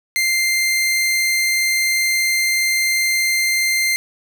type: tone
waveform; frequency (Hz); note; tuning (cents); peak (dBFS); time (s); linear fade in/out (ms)
sawtooth; 2093; C7; 0; -12; 0.16-3.96; 0
effects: none